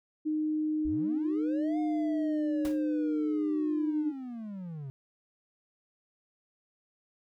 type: tone with pitch glide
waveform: sine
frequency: 307.8 to 303.9 Hz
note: D#4 to D#4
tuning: -19 to -41 cents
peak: -27 dBFS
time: 0.25-4.12 s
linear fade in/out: 20 ms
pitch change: -22 cents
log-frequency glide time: 1.18-2.56 s
type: linear two-way sweep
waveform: triangle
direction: up then down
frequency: 45.36 to 719 to 130 Hz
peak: -35 dBFS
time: 0.85-4.9 s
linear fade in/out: 0 ms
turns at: 1.79 s
type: noise with exponential decay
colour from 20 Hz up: pink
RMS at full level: -39 dBFS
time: 2.65-2.83 s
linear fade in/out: 0 ms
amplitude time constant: 38 ms
effects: none